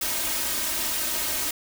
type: noise with comb filter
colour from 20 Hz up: white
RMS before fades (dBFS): -27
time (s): 0.01-1.51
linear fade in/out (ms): 5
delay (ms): 3.2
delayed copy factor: +0.75
effects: none